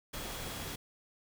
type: tone in noise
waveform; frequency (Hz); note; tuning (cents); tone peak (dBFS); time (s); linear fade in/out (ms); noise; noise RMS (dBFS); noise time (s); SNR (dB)
sine; 3322; G#7; 0; -52; 0.13-0.76; 10; pink; -41; 0.13-0.76; -14
effects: none